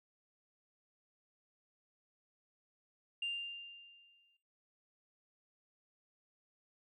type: tone with exponential decay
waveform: sine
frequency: 2794 Hz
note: F7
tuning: in tune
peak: -33 dBFS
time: 3.22-4.37 s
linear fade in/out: 5 ms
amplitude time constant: 250 ms
effects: noise-tail reverb RT60 0.6 s tail -23 dB re dry + tanh soft clip ceiling -31 dBFS